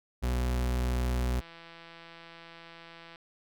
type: tone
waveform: 40% pulse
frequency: 61.74 Hz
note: B1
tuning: in tune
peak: -26 dBFS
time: 0.22-1.41 s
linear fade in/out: 20 ms
type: click train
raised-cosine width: 0.3 ms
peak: -33 dBFS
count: 293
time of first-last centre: 1.41-3.159 s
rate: 167 Hz
effects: none